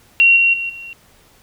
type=tone with level steps; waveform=sine; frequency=2744 Hz; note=F7; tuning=31 cents flat; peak=-7 / -10 / -20 / -30 dBFS; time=0.2-0.93 s; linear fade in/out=0 ms; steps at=0.36 / 0.53 / 0.69 s; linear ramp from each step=10 ms; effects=pink hiss -51 dBFS RMS until 1.42 s